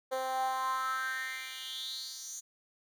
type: tone with high-pass filter sweep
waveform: 10% pulse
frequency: 261 Hz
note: C4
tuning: 4 cents flat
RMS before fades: -36 dBFS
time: 0.11-2.41 s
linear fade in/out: 20 ms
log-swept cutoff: 550 to 6700 Hz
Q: 5.8
effects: none